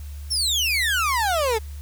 30% pulse exponential sweep, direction down, 5630 to 417.9 Hz, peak -17 dBFS, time 0.3-1.59 s, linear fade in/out 20 ms, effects added 72 Hz sine -32 dBFS peak until 1.81 s + white hiss -50 dBFS RMS until 1.81 s

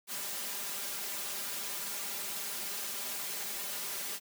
white noise with comb filter, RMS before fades -38 dBFS, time 0.07-4.2 s, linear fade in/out 50 ms, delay 5 ms, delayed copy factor +0.8, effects high-pass 200 Hz 12 dB/octave

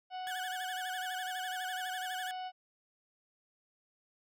harmonic tone, 740 Hz, F#5, in tune, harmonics 1 / 2 / 3 / 4 / 5 / 6 / 7, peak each -38 / -52 / -57 / -50 / -62 / -62 / -61 dBFS, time 0.1-2.52 s, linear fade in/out 50 ms
30% pulse tone with vibrato, 1598 Hz, G6, 33 cents sharp, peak -37 dBFS, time 0.27-2.31 s, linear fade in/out 0 ms, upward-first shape sine, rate 12 Hz, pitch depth 160 cents each way
effects none

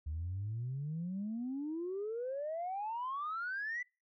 sine exponential sweep, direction up, 73.42 to 2010 Hz, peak -35 dBFS, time 0.06-3.83 s, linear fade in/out 10 ms, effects noise-tail reverb RT60 0.3 s tail -26 dB re dry + tanh soft clip ceiling -32 dBFS

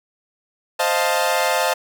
sawtooth chord, F dominant seventh, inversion second, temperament equal, 523.3 / 622.3 / 698.5 / 880 Hz, C5 / Eb5 / F5 / A5, 0 / 0 / 0 / 0 cents, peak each -19 dBFS, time 0.79-1.74 s, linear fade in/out 10 ms, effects none

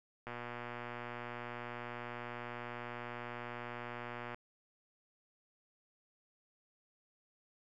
click train, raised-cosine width 0.5 ms, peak -28 dBFS, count 490, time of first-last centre 0.27-4.345 s, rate 120 Hz, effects none

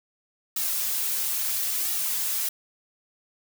blue noise with flanger, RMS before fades -27 dBFS, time 0.56-2.49 s, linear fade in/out 5 ms, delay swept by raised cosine 1.9 to 7.3 ms, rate 0.74 Hz, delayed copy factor -0.85, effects none

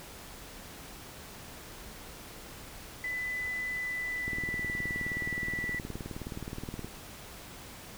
sine tone with pitch glide, 1998 to 1964.8 Hz, B6 to B6, +20 to -9 cents, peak -32 dBFS, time 3.04-5.79 s, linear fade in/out 2 ms, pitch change -29 cents, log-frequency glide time 3.69-5.13 s
click train, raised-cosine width 3 ms, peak -25 dBFS, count 50, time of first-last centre 4.28-6.845 s, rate 19.1 Hz
effects pink hiss -47 dBFS RMS until 7.97 s

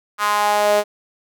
sawtooth tone with high-pass filter sweep, 207.7 Hz, G#3, in tune, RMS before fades -17 dBFS, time 0.18-0.84 s, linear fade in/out 50 ms, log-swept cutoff 1200 to 530 Hz, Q 4.1, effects none

